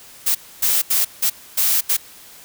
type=noise bursts at uneven times; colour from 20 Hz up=blue; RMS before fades=-17 dBFS; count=6; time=0.26-0.35 / 0.62-0.82 / 0.9-1.05 / 1.22-1.3 / 1.57-1.81 / 1.89-1.97 s; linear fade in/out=10 ms; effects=white hiss -43 dBFS RMS until 2.44 s